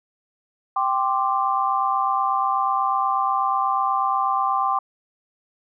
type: chord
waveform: sine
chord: G suspended fourth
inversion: none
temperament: equal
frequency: 784 / 1046.5 / 1174.7 Hz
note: G5 / C6 / D6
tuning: 0 / 0 / 0 cents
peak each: -23 dBFS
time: 0.76-4.79 s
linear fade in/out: 5 ms
effects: none